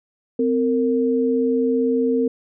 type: tone pair together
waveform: sine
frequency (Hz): 257.5 / 458.9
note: C4 / A#4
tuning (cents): -28 / -27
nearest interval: minor seventh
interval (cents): 1001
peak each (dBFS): -19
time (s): 0.39-2.28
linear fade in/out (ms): 5
effects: none